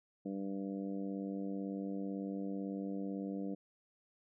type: harmonic tone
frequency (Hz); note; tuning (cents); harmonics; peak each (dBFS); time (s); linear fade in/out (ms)
98; G2; 0; 2 / 3 / 4 / 5 / 6 / 7; -40 / -41 / -51 / -47 / -54 / -55; 0.25-3.55; 10
effects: none